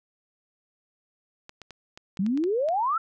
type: clicks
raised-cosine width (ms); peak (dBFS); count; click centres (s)
0.2; -25; 9; 1.494 / 1.617 / 1.707 / 1.975 / 2.172 / 2.264 / 2.375 / 2.439 / 2.687
type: exponential sweep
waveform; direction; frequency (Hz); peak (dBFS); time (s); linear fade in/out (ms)
sine; up; 180 to 1376; -22; 2.19-2.98; 5
effects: none